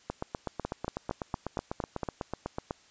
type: two click trains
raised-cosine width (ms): 1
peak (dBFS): -18 / -17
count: 22 / 7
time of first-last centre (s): 0.1-2.709 / 0.65-2.032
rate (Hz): 8.05 / 4.34
effects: white hiss -60 dBFS RMS until 2.9 s + resampled to 16000 Hz